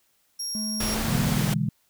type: tone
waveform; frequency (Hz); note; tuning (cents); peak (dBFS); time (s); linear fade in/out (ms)
30% pulse; 5588; F8; 0; -25; 0.39-0.95; 10
type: tone with pitch glide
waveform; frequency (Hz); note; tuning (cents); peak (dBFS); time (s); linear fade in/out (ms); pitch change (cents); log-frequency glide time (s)
triangle; 215.1 to 242.8; A3 to B3; -39 to -29; -28; 0.55-1.41; 0; +210; 0.95-1.19
type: noise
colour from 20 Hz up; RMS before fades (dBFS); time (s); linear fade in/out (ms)
pink; -29; 0.8-1.54; 5
type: chord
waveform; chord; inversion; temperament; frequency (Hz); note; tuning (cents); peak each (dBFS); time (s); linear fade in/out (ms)
sine; E dominant seventh; second; just; 123.61 / 148.33 / 164.81 / 206; B2 / D3 / E3 / G#3; +2 / +18 / 0 / -14; -28; 1.08-1.69; 5
effects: white hiss -67 dBFS RMS until 1.89 s